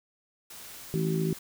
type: noise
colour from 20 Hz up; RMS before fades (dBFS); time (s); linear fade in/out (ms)
white; -45; 0.5-1.39; 5
type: harmonic tone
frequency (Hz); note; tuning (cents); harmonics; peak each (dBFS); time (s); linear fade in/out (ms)
54.3; A1; -22; 3 / 4 / 5 / 6 / 7; -27 / -35 / -39 / -38 / -31; 0.94-1.33; 0
effects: none